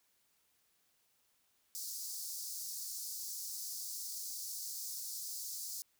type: high-pass noise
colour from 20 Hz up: pink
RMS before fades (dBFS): -43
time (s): 1.75-5.82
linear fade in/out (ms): 0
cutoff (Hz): 4700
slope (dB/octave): 48
effects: white hiss -75 dBFS RMS until 5.99 s